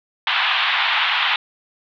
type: band-pass noise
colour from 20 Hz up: white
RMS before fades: -19 dBFS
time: 0.27-1.36 s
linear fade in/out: 2 ms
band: 780 to 3600 Hz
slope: 48 dB/octave
effects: none